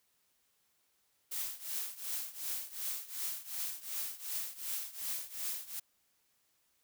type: noise with tremolo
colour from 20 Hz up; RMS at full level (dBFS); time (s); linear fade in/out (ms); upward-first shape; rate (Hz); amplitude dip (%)
blue; -36; 1.31-5.8; 10; triangle; 2.7; 90
effects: white hiss -75 dBFS RMS until 6.83 s